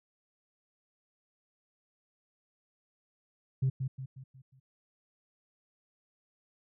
sine tone with echo, 132 Hz, C3, 16 cents sharp, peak -23 dBFS, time 3.62-3.7 s, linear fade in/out 10 ms, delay 180 ms, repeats 5, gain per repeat -7 dB, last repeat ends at 4.6 s, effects tanh soft clip ceiling -22 dBFS

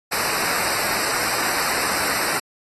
pink noise with comb filter, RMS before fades -23 dBFS, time 0.11-2.4 s, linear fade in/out 20 ms, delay 0.3 ms, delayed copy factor -0.95, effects AAC 32 kbps

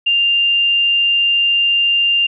sine tone, 2794 Hz, F7, in tune, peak -11 dBFS, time 0.06-2.27 s, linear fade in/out 10 ms, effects none

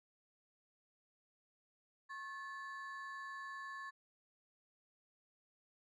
triangle ring-modulated tone, 1413 Hz, F6, 20 cents sharp, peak -40 dBFS, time 2.09-3.91 s, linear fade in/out 20 ms, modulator 323 Hz, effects resampled to 22050 Hz

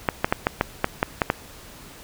clicks, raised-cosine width 0.5 ms, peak -3 dBFS, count 9, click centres 0.088 / 0.245 / 0.325 / 0.469 / 0.611 / 0.844 / 1.029 / 1.218 / 1.301 s, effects pink hiss -44 dBFS RMS until 2.03 s

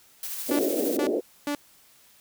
blue noise with tremolo, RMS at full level -33 dBFS, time 0.23-0.97 s, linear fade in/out 2 ms, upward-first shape square, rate 13 Hz, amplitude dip 25%
pink band-pass noise, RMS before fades -26 dBFS, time 0.48-1.21 s, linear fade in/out 20 ms, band 260 to 600 Hz, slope 48 dB/octave
sawtooth tone bursts, 290 Hz, D4, 22 cents flat, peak -22 dBFS, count 3, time 0.51-1.55 s, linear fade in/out 2 ms, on 80 ms, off 400 ms
effects white hiss -57 dBFS RMS until 2.2 s

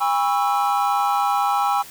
triangle chord, C# minor seventh, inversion second, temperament equal with one note detuned, 810.2 / 987.8 / 1108.7 / 1318.5 Hz, G#5 / B5 / C#6 / E6, -43 / 0 / 0 / 0 cents, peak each -18 / -24 / -24 / -22 dBFS, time 0-1.83 s, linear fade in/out 20 ms, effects white hiss -41 dBFS RMS until 1.9 s

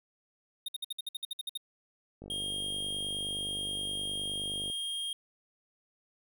square tone bursts, 3697 Hz, A#7, 15 cents flat, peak -34 dBFS, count 12, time 0.66-1.575 s, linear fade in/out 5 ms, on 24 ms, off 57 ms
click train, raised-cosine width 2 ms, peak -32 dBFS, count 124, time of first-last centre 2.22-4.7 s, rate 49.6 Hz
square tone, 3230 Hz, G#7, 49 cents flat, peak -34 dBFS, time 2.3-5.13 s, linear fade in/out 2 ms
effects none

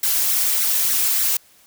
blue noise with flanger, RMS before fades -19 dBFS, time 0.03-1.37 s, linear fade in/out 5 ms, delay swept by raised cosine 0.5 to 4.1 ms, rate 3.4 Hz, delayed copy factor +0.7, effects white hiss -53 dBFS RMS until 1.66 s

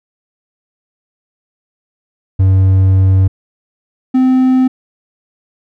triangle tone pair in turn, 95.1 / 258 Hz, F#2 / C4, +48 / -24 cents, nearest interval octave + perfect fourth, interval 1728 cents, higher second, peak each -4 / -5 dBFS, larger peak first, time 2.39-3.28 / 4.14-4.68 s, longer first, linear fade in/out 10 ms, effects none

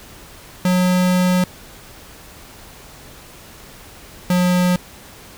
square tone pair in turn, 181.7 / 179.82 Hz, F#3 / F#3, -31 / -49 cents, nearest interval unison, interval 18 cents, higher first, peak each -14 dBFS, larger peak neither, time 0.65-1.44 / 4.3-4.76 s, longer first, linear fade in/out 2 ms, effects pink hiss -41 dBFS RMS until 5.37 s

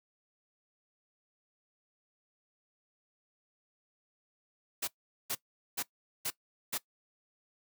white noise bursts, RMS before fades -34 dBFS, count 5, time 4.82-6.78 s, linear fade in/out 10 ms, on 56 ms, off 420 ms, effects noise-tail reverb RT60 0.1 s tail -19 dB re dry + high-pass 100 Hz 12 dB/octave

